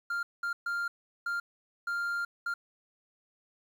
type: tone bursts at uneven times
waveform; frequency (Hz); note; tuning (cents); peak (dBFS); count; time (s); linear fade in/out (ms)
triangle; 1396.9; F6; 0; -28; 6; 0.1-0.23 / 0.43-0.53 / 0.66-0.88 / 1.26-1.4 / 1.87-2.25 / 2.46-2.54; 5
effects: 10-bit